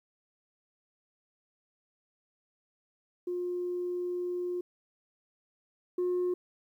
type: tone pair in turn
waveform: sine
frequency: 356.1 / 359.2 Hz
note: F4 / F4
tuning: +34 / +49 cents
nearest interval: unison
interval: 15 cents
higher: second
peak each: -30 / -25 dBFS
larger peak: second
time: 3.27-4.61 / 5.98-6.34 s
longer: first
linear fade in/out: 5 ms
effects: tanh soft clip ceiling -25 dBFS + 11-bit